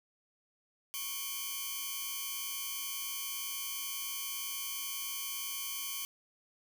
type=tone cluster; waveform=5% pulse; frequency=1102 / 2391 / 3070 Hz; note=C#6 / D7 / G7; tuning=-11 / +30 / -37 cents; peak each=-32 / -34 / -30 dBFS; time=0.94-6.05 s; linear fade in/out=0 ms; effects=9-bit